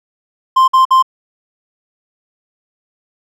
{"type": "tone bursts", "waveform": "triangle", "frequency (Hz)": 1046.5, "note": "C6", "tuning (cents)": 0, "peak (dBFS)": -4, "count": 3, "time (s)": [0.56, 1.026], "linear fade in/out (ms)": 10, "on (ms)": 120, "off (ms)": 53, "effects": []}